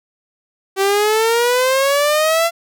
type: exponential sweep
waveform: sawtooth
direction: up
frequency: 383.7 to 683 Hz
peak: -9 dBFS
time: 0.76-2.51 s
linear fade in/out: 50 ms
effects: none